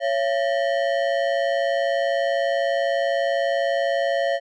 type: ring-modulated tone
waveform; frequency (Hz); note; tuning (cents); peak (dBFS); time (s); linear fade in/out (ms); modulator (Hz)
square; 616; D#5; -17; -17; 0-4.4; 50; 60
effects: low-pass 3000 Hz 12 dB/octave